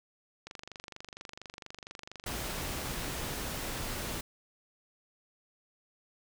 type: click train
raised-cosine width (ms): 0.2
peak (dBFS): -26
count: 63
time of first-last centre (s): 0.47-3.021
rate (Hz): 24.3
type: noise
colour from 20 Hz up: pink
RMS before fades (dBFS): -37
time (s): 2.26-4.21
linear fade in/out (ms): 5
effects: none